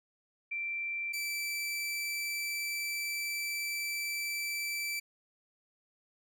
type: tone pair in turn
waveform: sine / sawtooth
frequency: 2349 / 2327 Hz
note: D7 / D7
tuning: 0 / -17 cents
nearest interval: unison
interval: 17 cents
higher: first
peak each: -33 / -30 dBFS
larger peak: second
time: 0.51-1.13 / 1.13-5 s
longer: second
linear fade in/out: 10 ms
effects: none